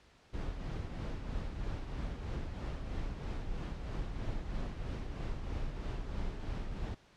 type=noise with tremolo; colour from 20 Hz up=brown; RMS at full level=-36 dBFS; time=0.33-6.95 s; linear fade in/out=10 ms; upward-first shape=triangle; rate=3.1 Hz; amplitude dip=50%; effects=pink hiss -63 dBFS RMS until 7.16 s + low-pass 5000 Hz 12 dB/octave